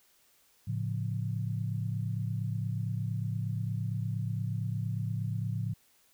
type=chord; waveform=sine; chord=A augmented; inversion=none; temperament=equal; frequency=110 / 138.59 / 174.61 Hz; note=A2 / C#3 / E#3; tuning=0 / 0 / 0 cents; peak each=-32 / -36 / -38 dBFS; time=0.67-5.74 s; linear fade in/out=10 ms; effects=white hiss -66 dBFS RMS until 6.13 s